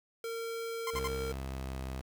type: tone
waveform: square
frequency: 458.2 Hz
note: A#4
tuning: 30 cents flat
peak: -36 dBFS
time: 0.24-1.32 s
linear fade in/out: 2 ms
type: tone bursts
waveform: sawtooth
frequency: 1046.5 Hz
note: C6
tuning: in tune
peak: -30 dBFS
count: 3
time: 0.87-1.076 s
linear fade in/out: 2 ms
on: 34 ms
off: 52 ms
type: tone with pitch glide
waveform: sawtooth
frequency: 67 to 65.58 Hz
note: C2 to C2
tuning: +42 to +5 cents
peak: -33 dBFS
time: 0.93-2.02 s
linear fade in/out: 20 ms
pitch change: -37 cents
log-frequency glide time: 1.26-1.76 s
effects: 9-bit